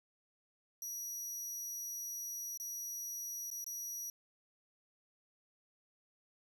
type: tone with dropouts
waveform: sawtooth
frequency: 5800 Hz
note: F#8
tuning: 35 cents flat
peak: -38 dBFS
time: 0.82-4.1 s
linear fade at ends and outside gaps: 2 ms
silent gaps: 2.575-2.599 / 3.503-3.513 / 3.643-3.664 s
effects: none